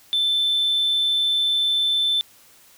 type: tone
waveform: sine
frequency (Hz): 3533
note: A7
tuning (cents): +6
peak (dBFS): -16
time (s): 0.13-2.21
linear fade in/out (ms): 0
effects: tanh soft clip ceiling -15 dBFS + white hiss -52 dBFS RMS until 2.77 s